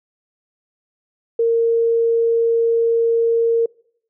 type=tone; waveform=sine; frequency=461 Hz; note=A#4; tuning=19 cents flat; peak=-13 dBFS; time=1.39-3.66 s; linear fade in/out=5 ms; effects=noise-tail reverb RT60 0.7 s tail -25 dB re dry